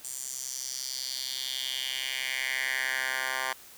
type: tone with high-pass filter sweep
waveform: 10% pulse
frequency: 130.81 Hz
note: C3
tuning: in tune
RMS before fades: -33 dBFS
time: 0.04-3.53 s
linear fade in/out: 5 ms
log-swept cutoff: 7900 to 1200 Hz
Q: 3.1
effects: white hiss -51 dBFS RMS until 3.77 s